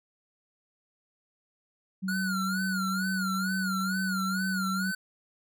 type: tone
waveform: sine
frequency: 189.6 Hz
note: F#3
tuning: 43 cents sharp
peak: -29 dBFS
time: 2.02-4.92 s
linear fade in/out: 20 ms
type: tone with vibrato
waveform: square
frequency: 1429 Hz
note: F6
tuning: 39 cents sharp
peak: -31 dBFS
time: 2.08-4.95 s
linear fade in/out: 5 ms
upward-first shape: sine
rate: 2.2 Hz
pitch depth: 110 cents each way
effects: none